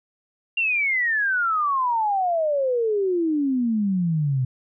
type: exponential sweep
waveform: sine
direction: down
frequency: 2794 to 125.2 Hz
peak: -19 dBFS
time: 0.57-4.45 s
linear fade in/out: 5 ms
effects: none